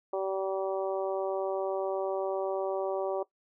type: harmonic tone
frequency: 192.1 Hz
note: G3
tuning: 35 cents flat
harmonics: 2 / 3 / 4 / 5 / 6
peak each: -32 / -32 / -37 / -41 / -43 dBFS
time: 0.13-3.23 s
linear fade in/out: 5 ms
effects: noise-tail reverb RT60 0.1 s tail -18 dB re dry